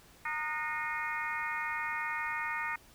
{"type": "harmonic tone with a mistuned harmonic", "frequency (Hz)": 307.5, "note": "D#4", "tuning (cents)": -20, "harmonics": [3, 4, 5, 6, 7, 8], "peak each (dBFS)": [-39, -40, -42, -37, -40, -44], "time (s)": [0.25, 2.76], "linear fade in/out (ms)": 5, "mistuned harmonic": 5, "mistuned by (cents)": -93, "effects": ["pink hiss -59 dBFS RMS until 2.94 s"]}